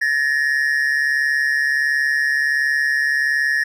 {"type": "tone pair together", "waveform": "triangle", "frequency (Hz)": [1721, 1862.4], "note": ["A6", "A#6"], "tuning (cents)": [-39, -2], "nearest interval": "minor second", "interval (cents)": 137, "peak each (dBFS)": -17, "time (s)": [0.01, 3.64], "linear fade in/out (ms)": 10, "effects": []}